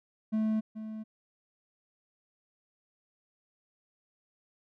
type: tone with echo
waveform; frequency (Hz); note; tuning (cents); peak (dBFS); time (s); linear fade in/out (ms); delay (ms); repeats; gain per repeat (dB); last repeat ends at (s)
triangle; 217.8; A3; -17; -24; 0.32-0.61; 20; 430; 1; -11; 1.04
effects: none